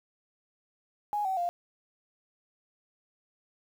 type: tone with pitch steps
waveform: sine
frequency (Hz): 830.6 / 761.7 / 698.4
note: G#5 / G5 / F5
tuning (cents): 0 / -50 / 0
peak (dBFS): -27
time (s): 1.13-1.49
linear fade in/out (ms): 0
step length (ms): 120
effects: 9-bit